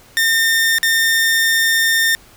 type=tone with dropouts; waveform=sawtooth; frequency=1815 Hz; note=A#6; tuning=47 cents flat; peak=-9 dBFS; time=0.17-2.15 s; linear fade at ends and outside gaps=0 ms; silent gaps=0.784-0.83 s; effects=pink hiss -46 dBFS RMS until 2.36 s